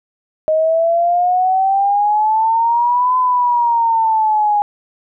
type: exponential two-way sweep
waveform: sine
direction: up then down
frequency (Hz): 622.3 to 1016 to 822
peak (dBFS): -11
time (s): 0.48-4.62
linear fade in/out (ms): 0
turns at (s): 3.17
effects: none